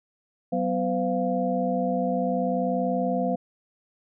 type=tone cluster; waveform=sine; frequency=188.7 / 249.2 / 511 / 696 Hz; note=F#3 / B3 / C5 / F5; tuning=+34 / +16 / -41 / -6 cents; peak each=-28 dBFS; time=0.52-3.36 s; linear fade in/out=10 ms; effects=none